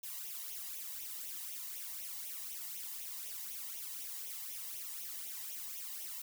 blue noise with flanger, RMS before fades -44 dBFS, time 0.03-6.22 s, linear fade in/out 5 ms, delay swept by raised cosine 0.32 to 1.06 ms, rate 4 Hz, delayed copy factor +0.75, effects none

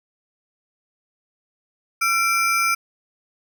square ring-modulated tone, 1850 Hz, A#6, 14 cents flat, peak -15 dBFS, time 2.01-2.75 s, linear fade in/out 10 ms, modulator 498 Hz, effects none

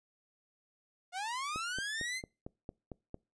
sawtooth linear sweep, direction up, 698.5 to 2119 Hz, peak -32 dBFS, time 1.12-2.22 s, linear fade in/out 50 ms
click train, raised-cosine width 2 ms, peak -29 dBFS, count 8, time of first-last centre 1.56-3.144 s, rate 4.42 Hz
effects noise-tail reverb RT60 0.3 s tail -25 dB re dry + resampled to 22050 Hz

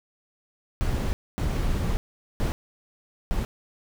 brown noise bursts at uneven times, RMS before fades -25 dBFS, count 4, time 0.81-1.13 / 1.38-1.97 / 2.4-2.52 / 3.31-3.45 s, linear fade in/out 0 ms, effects none

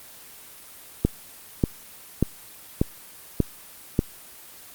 click train, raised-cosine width 3 ms, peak -5 dBFS, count 6, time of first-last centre 1.05-3.991 s, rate 1.7 Hz, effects white hiss -45 dBFS RMS until 4.74 s + Opus 24 kbps

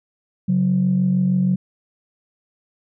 sine tone pair together, 138.44 / 184.8 Hz, C#3 / F#3, -2 / -2 cents, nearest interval perfect fourth, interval 500 cents, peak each -21 / -15 dBFS, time 0.48-1.56 s, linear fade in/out 10 ms, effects tanh soft clip ceiling -9 dBFS

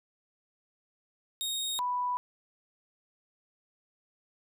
sawtooth / sine tone pair in turn, 3729 / 987.7 Hz, A#7 / B5, 0 / 0 cents, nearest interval octave + major seventh, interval 2300 cents, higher first, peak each -28 dBFS, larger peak neither, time 1.41-1.79 / 1.79-2.17 s, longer neither, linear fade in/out 0 ms, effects none

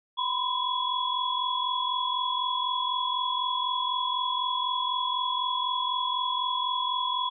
sine tone cluster, 982 / 1026 / 3369 Hz, B5 / C6 / G#7, -10 / -34 / +24 cents, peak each -30 dBFS, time 0.17-7.3 s, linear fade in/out 20 ms, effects none

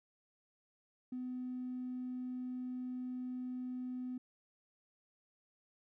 triangle tone with tanh clipping, 251.9 Hz, B3, 34 cents sharp, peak -38 dBFS, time 1.12-4.18 s, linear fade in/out 5 ms, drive 1 dB, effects none

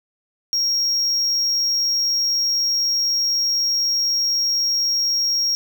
triangle tone, 5588 Hz, F8, in tune, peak -16 dBFS, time 0.53-5.55 s, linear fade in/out 0 ms, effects none

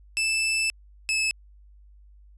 sawtooth tone pair in turn, 2637 / 2604 Hz, E7 / E7, 0 / -22 cents, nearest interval unison, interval 22 cents, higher first, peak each -19 / -19 dBFS, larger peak neither, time 0.17-0.7 / 1.09-1.31 s, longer first, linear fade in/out 0 ms, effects added 50 Hz sine -49 dBFS peak until 2.37 s + resampled to 24000 Hz

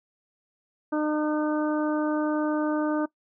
harmonic tone, 303.6 Hz, D#4, 42 cents flat, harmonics 1 / 2 / 3 / 4 / 5, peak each -24 / -30 / -34 / -36 / -38 dBFS, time 0.92-3.06 s, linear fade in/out 10 ms, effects noise-tail reverb RT60 0.1 s tail -20 dB re dry

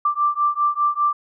sine beating tone pair, 1174.7 / 1179.7 Hz, D6 / D6, 0 / +7 cents, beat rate 5 Hz, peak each -20 dBFS, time 0.05-1.13 s, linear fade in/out 5 ms, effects none

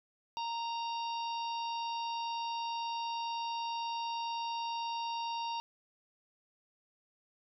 harmonic tone, 929 Hz, A#5, 6 cents flat, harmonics 1 / 3 / 4 / 5 / 6, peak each -35 / -45 / -47 / -49 / -51 dBFS, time 0.37-5.6 s, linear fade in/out 0 ms, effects none

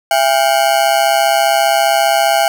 40% pulse ring-modulated tone, 740 Hz, F#5, in tune, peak -6 dBFS, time 0.11-2.48 s, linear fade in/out 0 ms, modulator 67.5 Hz, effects none

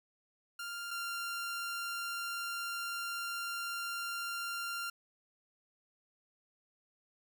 sawtooth tone pair in turn, 1396.9 / 1388.1 Hz, F6 / F6, 0 / -11 cents, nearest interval unison, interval 11 cents, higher first, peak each -36 / -33 dBFS, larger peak second, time 0.59-0.91 / 0.91-4.9 s, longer second, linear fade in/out 5 ms, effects none

